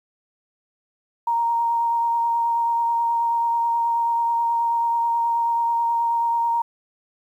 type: tone with vibrato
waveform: sine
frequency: 932.3 Hz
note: A#5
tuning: in tune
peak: -18 dBFS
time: 1.27-6.62 s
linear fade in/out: 5 ms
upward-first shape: triangle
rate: 9.3 Hz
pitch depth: 14 cents each way
effects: 9-bit